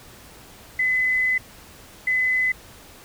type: tone bursts at uneven times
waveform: sine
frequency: 2019 Hz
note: B6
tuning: 38 cents sharp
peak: -18 dBFS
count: 2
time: 0.79-1.38 / 2.07-2.52 s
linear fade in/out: 5 ms
effects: pink hiss -46 dBFS RMS until 3.04 s